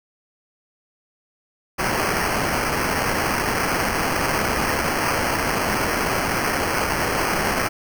white noise with sample-and-hold, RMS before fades -22 dBFS, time 1.78-7.69 s, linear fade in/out 20 ms, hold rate 3675 Hz, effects none

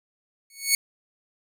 10% pulse tone with exponential growth, 2217 Hz, C#7, in tune, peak -6 dBFS, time 0.5-0.75 s, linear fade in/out 2 ms, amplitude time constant 53 ms, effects none

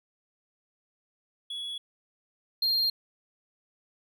triangle tone pair in turn, 3373 / 4207 Hz, G#7 / C8, +26 / +9 cents, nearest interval major third, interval 383 cents, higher second, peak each -32 / -22 dBFS, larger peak second, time 1.5-1.78 / 2.62-2.9 s, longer neither, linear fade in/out 5 ms, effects none

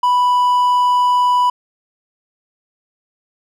triangle tone, 987.8 Hz, B5, in tune, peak -9 dBFS, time 0.03-1.5 s, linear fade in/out 5 ms, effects none

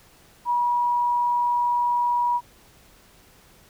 sine tone, 965 Hz, B5, 40 cents flat, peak -19 dBFS, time 0.45-2.41 s, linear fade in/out 50 ms, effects pink hiss -54 dBFS RMS until 3.69 s

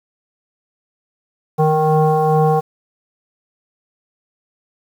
sine tone with frequency modulation, 466.2 Hz, A#4, in tune, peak -11 dBFS, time 1.58-2.61 s, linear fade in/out 20 ms, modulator 310 Hz, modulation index 1.4, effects 7-bit

